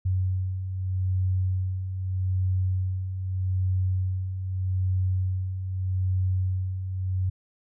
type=beating tone pair; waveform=sine; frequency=92.5 / 93.31 Hz; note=F#2 / F#2; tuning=0 / +15 cents; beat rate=0.81 Hz; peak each=-32 / -24 dBFS; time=0.05-7.3 s; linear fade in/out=10 ms; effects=none